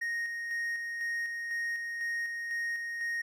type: tone with tremolo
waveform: triangle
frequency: 1864.7 Hz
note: A#6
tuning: in tune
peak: -29 dBFS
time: 0.01-3.22 s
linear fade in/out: 10 ms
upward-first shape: square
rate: 2 Hz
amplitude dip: 35%
effects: none